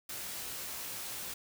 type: noise with comb filter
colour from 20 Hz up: white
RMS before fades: -41 dBFS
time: 0.09-1.34 s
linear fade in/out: 5 ms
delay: 17 ms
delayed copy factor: +0.6
effects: none